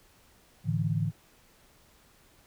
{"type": "chord", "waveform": "sine", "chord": "A suspended fourth", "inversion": "none", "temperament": "equal with one note detuned", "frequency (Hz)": [108.36, 146.83, 164.81], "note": ["A2", "D3", "E3"], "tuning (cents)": [-26, 0, 0], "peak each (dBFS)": -30, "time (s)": [0.64, 1.12], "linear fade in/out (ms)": 50, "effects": ["pink hiss -61 dBFS RMS until 2.46 s"]}